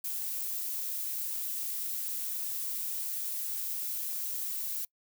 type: noise with high-pass filter sweep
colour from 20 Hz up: violet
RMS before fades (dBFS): -35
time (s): 0.04-4.85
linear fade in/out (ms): 5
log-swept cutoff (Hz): 290 to 500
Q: 1.9
effects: noise-tail reverb RT60 0.1 s tail -25 dB re dry